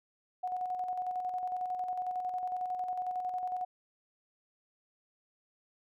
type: tone with tremolo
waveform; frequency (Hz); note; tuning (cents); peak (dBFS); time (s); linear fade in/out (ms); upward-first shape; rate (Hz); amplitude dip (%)
sine; 732; F#5; -19; -31; 0.43-3.65; 10; square; 11; 40
effects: none